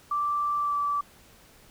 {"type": "tone with pitch glide", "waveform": "sine", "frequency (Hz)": [1171, 1158.2], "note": ["D6", "D6"], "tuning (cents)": [-5, -24], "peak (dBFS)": -24, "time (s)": [0.11, 1.01], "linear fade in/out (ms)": 5, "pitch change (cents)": -19, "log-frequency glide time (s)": [0.58, 0.77], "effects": ["pink hiss -55 dBFS RMS until 1.7 s"]}